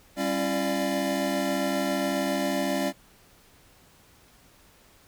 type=tone cluster; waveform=square; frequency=195.2 / 273.4 / 338.7 / 593 / 692 Hz; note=G3 / C#4 / E4 / D5 / F5; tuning=-7 / -24 / +47 / +17 / -16 cents; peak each=-33 / -30 / -34 / -31 / -35 dBFS; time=0.16-2.93 s; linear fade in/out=50 ms; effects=pink hiss -57 dBFS RMS until 5.07 s